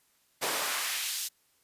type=noise with high-pass filter sweep; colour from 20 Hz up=pink; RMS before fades=-32 dBFS; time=0.41-1.29 s; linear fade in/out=20 ms; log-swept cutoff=390 to 5200 Hz; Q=0.87; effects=white hiss -69 dBFS RMS until 1.63 s + resampled to 32000 Hz